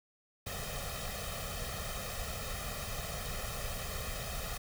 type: noise with comb filter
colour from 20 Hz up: pink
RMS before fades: -39 dBFS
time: 0.46-4.58 s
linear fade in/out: 10 ms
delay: 1.6 ms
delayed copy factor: +0.9
effects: none